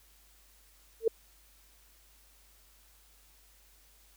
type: tone with exponential growth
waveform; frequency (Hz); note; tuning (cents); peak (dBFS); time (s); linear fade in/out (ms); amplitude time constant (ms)
sine; 449.7; A4; +38; -18; 1-1.08; 5; 16
effects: added 50 Hz sine -63 dBFS peak until 4.16 s + white hiss -63 dBFS RMS until 4.16 s